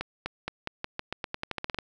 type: accelerating click train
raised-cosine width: 0.3 ms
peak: -15 dBFS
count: 16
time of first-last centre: 0.01-1.787 s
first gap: 250 ms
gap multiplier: 0.88
effects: none